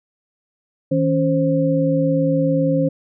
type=tone cluster; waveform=sine; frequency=159.6 / 277.1 / 527 Hz; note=D#3 / C#4 / C5; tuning=+44 / -1 / +12 cents; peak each=-19 dBFS; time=0.91-2.89 s; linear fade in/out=10 ms; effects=none